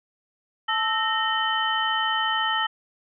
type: tone cluster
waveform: sine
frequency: 878 / 1312 / 1846 / 3054 Hz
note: A5 / E6 / A#6 / G7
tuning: -4 / -9 / -17 / -46 cents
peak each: -27 dBFS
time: 0.68-2.67 s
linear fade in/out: 10 ms
effects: none